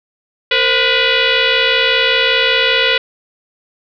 sine tone with frequency modulation, 459.4 Hz, A#4, 25 cents flat, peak -10 dBFS, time 0.51-2.98 s, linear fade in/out 5 ms, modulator 492 Hz, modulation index 6.9, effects none

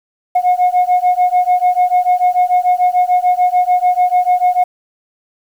sine beating tone pair, 720 / 726.8 Hz, F#5 / F#5, -47 / -31 cents, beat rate 6.8 Hz, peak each -11 dBFS, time 0.35-4.64 s, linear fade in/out 10 ms, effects tanh soft clip ceiling -6 dBFS + 7-bit

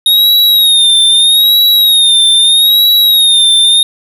square tone with vibrato, 3729 Hz, A#7, in tune, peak -5 dBFS, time 0.06-3.83 s, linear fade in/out 2 ms, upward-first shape sine, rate 0.79 Hz, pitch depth 76 cents each way, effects 7-bit

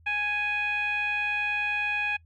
15% pulse tone with low-pass filter, 830.6 Hz, G#5, in tune, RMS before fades -28 dBFS, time 0.06-2.17 s, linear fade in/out 10 ms, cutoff 2300 Hz, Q 6.3, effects noise-tail reverb RT60 0.1 s tail -24 dB re dry + added 82 Hz sine -54 dBFS peak until 2.25 s

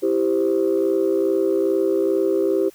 sine chord, C major, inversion first, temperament equal with one note detuned, 329.6 / 392 / 519.3 Hz, E4 / G4 / C5, 0 / 0 / -13 cents, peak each -21 / -18 / -23 dBFS, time 0.02-2.7 s, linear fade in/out 20 ms, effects tanh soft clip ceiling -10 dBFS + white hiss -51 dBFS RMS until 2.74 s

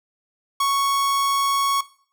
45% pulse tone, 1108.7 Hz, C#6, in tune, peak -18 dBFS, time 0.6-1.81 s, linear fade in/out 5 ms, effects noise-tail reverb RT60 0.5 s tail -18 dB re dry

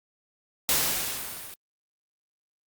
white noise with level ramp, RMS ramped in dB -22 to -42 dBFS, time 0.69-1.54 s, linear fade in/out 0 ms, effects Opus 48 kbps

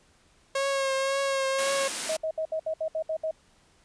sawtooth tone with vibrato, 543 Hz, C#5, 36 cents flat, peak -21 dBFS, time 0.55-1.88 s, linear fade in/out 5 ms, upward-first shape triangle, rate 1.9 Hz, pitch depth 32 cents each way
white high-pass noise, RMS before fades -31 dBFS, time 1.58-2.17 s, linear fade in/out 10 ms, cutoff 170 Hz, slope 48 dB/octave
sine tone bursts, 635 Hz, D#5, 35 cents sharp, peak -26 dBFS, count 9, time 2.09-3.311 s, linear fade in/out 5 ms, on 77 ms, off 66 ms
effects pink hiss -62 dBFS RMS until 3.84 s + resampled to 22050 Hz

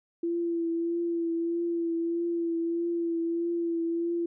sine tone with vibrato, 337.3 Hz, E4, 40 cents sharp, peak -26 dBFS, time 0.23-4.26 s, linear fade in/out 5 ms, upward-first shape triangle, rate 1.6 Hz, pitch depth 28 cents each way, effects none

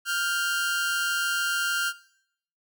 sawtooth tone pair together, 1401.4 / 1568 Hz, F6 / G6, +6 / 0 cents, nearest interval major second, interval 194 cents, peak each -23 / -27 dBFS, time 0.05-1.93 s, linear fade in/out 50 ms, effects noise-tail reverb RT60 0.7 s tail -18 dB re dry

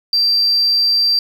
sine tone, 4699 Hz, D8, in tune, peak -10 dBFS, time 0.13-1.19 s, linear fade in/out 2 ms, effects tanh soft clip ceiling -8 dBFS + 7-bit

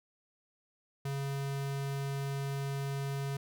square tone, 138.59 Hz, C#3, in tune, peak -34 dBFS, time 1.05-3.37 s, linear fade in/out 5 ms, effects none

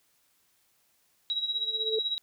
sine tone with tremolo, 3863 Hz, B7, 39 cents flat, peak -25 dBFS, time 1.3-2.18 s, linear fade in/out 0 ms, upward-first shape sine, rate 16 Hz, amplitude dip 70%
sine tone with exponential growth, 440 Hz, A4, in tune, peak -24 dBFS, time 1.53-1.99 s, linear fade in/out 5 ms, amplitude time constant 100 ms
effects white hiss -69 dBFS RMS until 2.22 s

